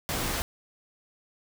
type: noise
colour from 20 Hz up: pink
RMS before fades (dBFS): -30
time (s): 0.09-0.42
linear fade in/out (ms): 0
effects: none